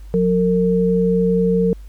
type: tone pair together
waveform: sine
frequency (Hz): 181 / 456.1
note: F#3 / A#4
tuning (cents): -38 / -38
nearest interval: octave + major third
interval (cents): 1600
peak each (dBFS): -16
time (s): 0.14-1.73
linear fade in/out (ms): 0
effects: added 50 Hz sine -33 dBFS peak until 1.88 s + pink hiss -55 dBFS RMS until 1.88 s